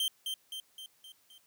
45% pulse tone with echo, 3136 Hz, G7, in tune, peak -28 dBFS, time 0-0.08 s, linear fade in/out 2 ms, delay 260 ms, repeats 5, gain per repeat -5 dB, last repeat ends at 1.38 s, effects white hiss -68 dBFS RMS until 1.46 s + high-pass 60 Hz 12 dB/octave

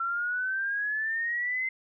sine exponential sweep, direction up, 1349 to 2078 Hz, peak -27 dBFS, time 0-1.69 s, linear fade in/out 5 ms, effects none

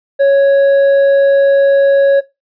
sine tone with hard clipping, 554 Hz, C#5, 1 cent flat, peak -7 dBFS, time 0.19-2.21 s, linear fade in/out 20 ms, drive 4 dB, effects noise-tail reverb RT60 0.2 s tail -17 dB re dry + resampled to 11025 Hz

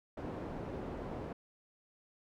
white low-pass noise, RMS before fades -42 dBFS, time 0.17-1.33 s, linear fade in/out 5 ms, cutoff 500 Hz, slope 12 dB/octave, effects none

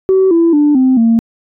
sine tone with pitch steps, 380 / 334.7 / 294.7 / 259.5 / 228.6 Hz, F#4 / E4 / D4 / C4 / A#3, +46 / +26 / +6 / -14 / -34 cents, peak -5 dBFS, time 0.09-1.19 s, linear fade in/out 0 ms, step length 220 ms, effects tanh soft clip ceiling -3 dBFS

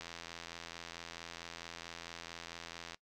click train, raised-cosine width 0.2 ms, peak -27 dBFS, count 249, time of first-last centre 0.01-2.945 s, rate 84.5 Hz, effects noise-tail reverb RT60 0.1 s tail -21 dB re dry

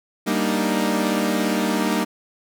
sawtooth chord, Eb major seventh, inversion first, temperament equal, 196 / 233.1 / 293.7 / 311.1 Hz, G3 / Bb3 / D4 / Eb4, 0 / 0 / 0 / 0 cents, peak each -20 / -20 / -24 / -21 dBFS, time 0.26-2.05 s, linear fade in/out 20 ms, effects none

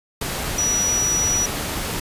sine tone in noise, 5850 Hz, F#8, 21 cents flat, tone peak -18 dBFS, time 0.58-1.46 s, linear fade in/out 5 ms, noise pink, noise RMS -26 dBFS, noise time 0.21-2 s, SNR +5 dB, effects resampled to 32000 Hz

